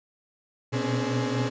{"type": "tone cluster", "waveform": "35% pulse", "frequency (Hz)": [120.6, 125, 262.8, 285.8, 419.3], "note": ["B2", "B2", "C4", "D4", "G#4"], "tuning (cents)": [-41, 21, 8, -47, 17], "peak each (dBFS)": [-28, -30, -29, -32, -31], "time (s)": [0.72, 1.5], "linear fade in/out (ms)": 20, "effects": ["resampled to 16000 Hz"]}